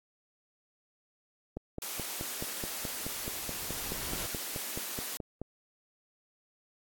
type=click train; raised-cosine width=2 ms; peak=-23 dBFS; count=19; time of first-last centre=1.57-5.416 s; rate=4.68 Hz
type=high-pass noise; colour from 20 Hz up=white; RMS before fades=-38 dBFS; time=1.82-5.17 s; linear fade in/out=0 ms; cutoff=210 Hz; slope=24 dB/octave
type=noise with exponential growth; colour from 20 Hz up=pink; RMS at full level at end=-38 dBFS; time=1.96-4.26 s; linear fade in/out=0 ms; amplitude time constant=500 ms
effects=AAC 64 kbps